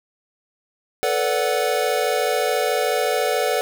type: chord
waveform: square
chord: B minor seventh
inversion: third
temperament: equal with one note detuned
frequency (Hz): 440 / 493.9 / 578.6 / 740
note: A4 / B4 / D5 / F#5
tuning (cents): 0 / 0 / -26 / 0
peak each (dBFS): -25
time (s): 1.03-3.61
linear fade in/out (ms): 0
effects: none